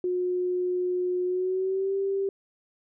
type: tone with pitch glide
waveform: sine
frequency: 361.3 to 391.7 Hz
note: F#4 to G4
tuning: -41 to -1 cents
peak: -24 dBFS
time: 0.04-2.29 s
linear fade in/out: 2 ms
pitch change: +140 cents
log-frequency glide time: 1.25-1.95 s
effects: none